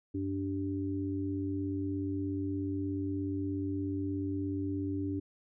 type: harmonic tone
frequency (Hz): 96.8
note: G2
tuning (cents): -21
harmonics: 1 / 3 / 4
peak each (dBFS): -37 / -33 / -42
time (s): 0.14-5.2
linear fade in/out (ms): 10
effects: none